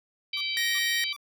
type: harmonic tone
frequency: 773 Hz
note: G5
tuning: 24 cents flat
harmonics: 3 / 4 / 5 / 6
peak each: -32 / -33 / -34 / -35 dBFS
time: 0.33-1.13 s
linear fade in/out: 5 ms
type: tone bursts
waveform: 15% pulse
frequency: 1163 Hz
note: D6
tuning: 17 cents flat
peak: -33 dBFS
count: 3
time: 0.37-1.164 s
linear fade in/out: 2 ms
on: 38 ms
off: 340 ms
type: tone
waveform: sawtooth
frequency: 1881 Hz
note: A#6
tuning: 15 cents sharp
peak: -23 dBFS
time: 0.57-1.04 s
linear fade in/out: 0 ms
effects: none